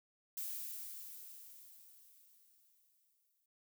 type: noise with exponential decay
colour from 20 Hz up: violet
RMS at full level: -41 dBFS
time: 0.37-3.46 s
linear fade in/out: 5 ms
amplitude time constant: 670 ms
effects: noise-tail reverb RT60 0.1 s tail -26 dB re dry